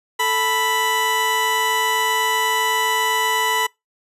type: tone pair together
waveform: 20% pulse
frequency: 440 / 987.8 Hz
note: A4 / B5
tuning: 0 / 0 cents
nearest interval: octave + major second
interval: 1400 cents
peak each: -20 / -13 dBFS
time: 0.19-3.67 s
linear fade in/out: 10 ms
effects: noise-tail reverb RT60 0.2 s tail -25 dB re dry + resampled to 32000 Hz